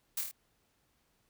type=noise with echo; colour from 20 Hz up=blue; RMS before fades=-34 dBFS; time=0.17-0.21 s; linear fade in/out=5 ms; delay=26 ms; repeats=4; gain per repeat=-3 dB; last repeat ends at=0.314 s; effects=pink hiss -74 dBFS RMS until 1.29 s